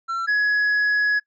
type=tone pair in turn; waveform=triangle; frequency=1352 / 1680.7 Hz; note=E6 / G#6; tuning=+43 / +20 cents; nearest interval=major third; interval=377 cents; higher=second; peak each=-21 / -15 dBFS; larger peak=second; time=0.08-0.27 / 0.27-1.2 s; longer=second; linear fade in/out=20 ms; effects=noise-tail reverb RT60 0.1 s tail -25 dB re dry + resampled to 16000 Hz